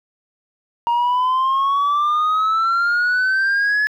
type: exponential sweep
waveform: sine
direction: up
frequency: 938 to 1716 Hz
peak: -12 dBFS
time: 0.87-3.87 s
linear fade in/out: 0 ms
effects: tanh soft clip ceiling -14 dBFS + 9-bit